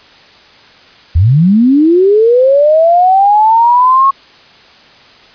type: linear sweep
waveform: sine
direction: up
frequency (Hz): 73.42 to 1100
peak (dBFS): -4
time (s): 1.15-4.11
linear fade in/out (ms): 10
effects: white hiss -40 dBFS RMS until 5.34 s + resampled to 11025 Hz